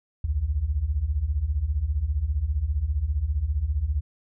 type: beating tone pair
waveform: sine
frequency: 62.8 / 77.8 Hz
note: B1 / D#2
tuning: +30 / 0 cents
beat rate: 15 Hz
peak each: -27 / -24 dBFS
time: 0.24-4.01 s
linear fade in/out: 5 ms
effects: none